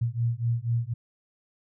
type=beating tone pair; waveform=sine; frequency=115.5 / 119.6 Hz; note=A#2 / A#2; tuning=-16 / +45 cents; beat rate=4.1 Hz; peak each=-27 dBFS; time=0.01-0.94 s; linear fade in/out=10 ms; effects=none